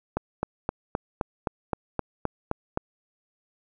click train, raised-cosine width 1 ms, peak -11 dBFS, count 11, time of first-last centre 0.17-2.774 s, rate 3.84 Hz, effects none

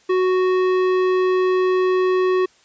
sine tone with tanh clipping, 370 Hz, F#4, in tune, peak -17 dBFS, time 0.09-2.46 s, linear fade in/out 10 ms, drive 15 dB, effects white hiss -55 dBFS RMS until 2.64 s + resampled to 16000 Hz

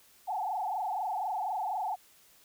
sine tone with frequency modulation, 801 Hz, G5, 37 cents sharp, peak -30 dBFS, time 0.27-1.96 s, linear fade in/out 20 ms, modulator 24.1 Hz, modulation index 3.4, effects white hiss -61 dBFS RMS until 2.44 s

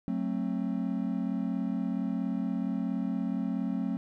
triangle chord, F# diminished, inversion none, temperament just, 185 / 222 / 266.4 Hz, F#3 / A3 / C4, 0 / +16 / +31 cents, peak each -31 dBFS, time 0.08-3.97 s, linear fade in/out 0 ms, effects none

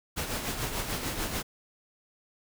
pink noise with tremolo, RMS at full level -31 dBFS, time 0.16-1.43 s, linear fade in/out 20 ms, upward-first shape sine, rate 6.8 Hz, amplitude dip 50%, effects none

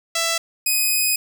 5% pulse tone pair in turn, 664 / 2507 Hz, E5 / D#7, +12 / +12 cents, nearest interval octave + major seventh, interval 2300 cents, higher second, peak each -8 dBFS, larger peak neither, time 0.15-0.38 / 0.66-1.16 s, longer second, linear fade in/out 5 ms, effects none

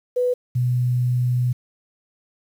sine tone pair in turn, 495.9 / 123.97 Hz, B4 / B2, +7 / +7 cents, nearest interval 2 octaves, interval 2400 cents, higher first, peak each -17 dBFS, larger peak neither, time 0.16-0.34 / 0.55-1.53 s, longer second, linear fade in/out 10 ms, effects 8-bit

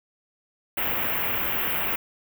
white band-stop noise, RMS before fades -26 dBFS, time 0.77-1.96 s, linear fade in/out 5 ms, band 3000 to 14000 Hz, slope 48 dB/octave, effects none

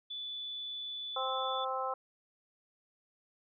sine tone, 3473 Hz, A7, 23 cents flat, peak -38 dBFS, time 0.1-1.65 s, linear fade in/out 10 ms
harmonic tone, 261.6 Hz, C4, in tune, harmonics 2 / 3 / 4 / 5, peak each -38 / -38 / -38 / -38 dBFS, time 1.16-1.94 s, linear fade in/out 5 ms
effects none

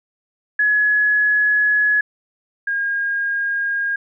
sine tone pair in turn, 1691 / 1623.5 Hz, G#6 / G#6, +31 / -40 cents, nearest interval minor second, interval 71 cents, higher first, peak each -13 / -18 dBFS, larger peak first, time 0.59-2.01 / 2.67-3.96 s, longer first, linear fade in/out 5 ms, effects none

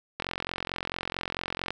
click train, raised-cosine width 0.3 ms, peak -14 dBFS, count 68, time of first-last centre 0.2-1.706 s, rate 44.5 Hz, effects none

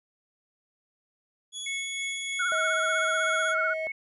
25% pulse tone with pitch glide, 3379 to 3350 Hz, G#7 to G#7, +29 to +14 cents, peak -30 dBFS, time 1.52-3.55 s, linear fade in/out 50 ms, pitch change -15 cents, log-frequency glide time 1.64-3.39 s
sine tone with tremolo, 2198 Hz, C#7, 15 cents flat, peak -30 dBFS, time 1.66-3.92 s, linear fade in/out 5 ms, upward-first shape sine, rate 3.2 Hz, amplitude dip 45%
sine tone with vibrato, 1416 Hz, F6, 23 cents sharp, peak -25 dBFS, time 2.39-3.74 s, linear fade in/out 10 ms, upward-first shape sine, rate 16 Hz, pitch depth 75 cents each way
triangle tone, 637 Hz, D#5, 41 cents sharp, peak -28 dBFS, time 2.52-3.87 s, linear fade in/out 0 ms
effects resampled to 32000 Hz

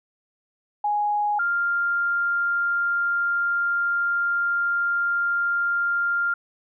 sine tone pair in turn, 830.6 / 1396.9 Hz, G#5 / F6, 0 / 0 cents, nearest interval major sixth, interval 900 cents, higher second, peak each -20 dBFS, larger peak neither, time 0.84-1.39 / 1.39-6.34 s, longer second, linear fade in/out 5 ms, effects none

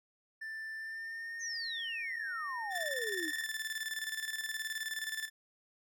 triangle tone with pitch glide, 1772 to 1836.6 Hz, A6 to A#6, +12 to -26 cents, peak -38 dBFS, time 0.41-3.45 s, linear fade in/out 10 ms, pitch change +62 cents, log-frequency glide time 0.76-1.34 s
sine exponential sweep, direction down, 6520 to 291.3 Hz, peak -38 dBFS, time 1.39-3.32 s, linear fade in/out 50 ms
sawtooth tone with tremolo, 1760 Hz, A6, in tune, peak -31 dBFS, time 2.7-5.3 s, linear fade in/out 50 ms, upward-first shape square, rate 19 Hz, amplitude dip 60%
effects none

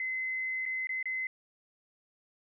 sine tone with dropouts, 2048 Hz, C7, 38 cents flat, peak -31 dBFS, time 0-1.27 s, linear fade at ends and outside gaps 2 ms, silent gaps 0.655-0.661 / 0.871-0.892 / 1.028-1.056 s, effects none

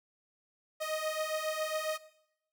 sawtooth beating tone pair, 620 / 627.3 Hz, D#5 / D#5, -6 / +14 cents, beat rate 7.3 Hz, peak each -32 / -32 dBFS, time 0.8-1.98 s, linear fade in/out 20 ms, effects noise-tail reverb RT60 0.8 s tail -18 dB re dry

